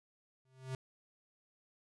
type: tone with exponential growth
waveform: square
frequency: 130.81 Hz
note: C3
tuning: in tune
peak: -36 dBFS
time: 0.45-0.75 s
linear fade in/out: 2 ms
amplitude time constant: 64 ms
effects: resampled to 24000 Hz